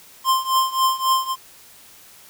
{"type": "tone with tremolo", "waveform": "square", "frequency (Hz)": 1049, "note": "C6", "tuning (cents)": 4, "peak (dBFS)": -14, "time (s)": [0.24, 1.36], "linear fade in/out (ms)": 50, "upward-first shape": "triangle", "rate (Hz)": 3.7, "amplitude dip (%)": 90, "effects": ["white hiss -47 dBFS RMS until 2.29 s"]}